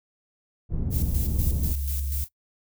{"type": "low-pass noise", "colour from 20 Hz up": "pink", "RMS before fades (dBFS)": -27, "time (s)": [0.69, 1.75], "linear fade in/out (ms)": 50, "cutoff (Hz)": 180, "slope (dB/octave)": 12}
{"type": "noise with tremolo", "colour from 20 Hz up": "violet", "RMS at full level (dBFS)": -33, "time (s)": [0.9, 2.29], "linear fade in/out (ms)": 50, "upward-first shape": "square", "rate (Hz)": 4.1, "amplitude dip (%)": 55}
{"type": "tone with pitch glide", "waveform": "sine", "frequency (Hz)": [69.3, 69.98], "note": ["C#2", "C#2"], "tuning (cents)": [0, 17], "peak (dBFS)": -26, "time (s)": [0.96, 2.24], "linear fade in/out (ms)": 5, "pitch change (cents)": 17, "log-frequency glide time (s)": [1.48, 1.96]}
{"effects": ["noise-tail reverb RT60 0.1 s tail -21 dB re dry"]}